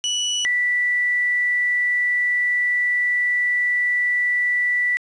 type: tone pair in turn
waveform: 30% pulse / sine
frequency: 2952 / 1965.1 Hz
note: F#7 / B6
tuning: -5 / -9 cents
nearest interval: perfect fifth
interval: 704 cents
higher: first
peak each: -17 dBFS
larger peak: neither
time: 0.04-0.45 / 0.45-4.97 s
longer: second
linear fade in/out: 0 ms
effects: resampled to 22050 Hz + 8-bit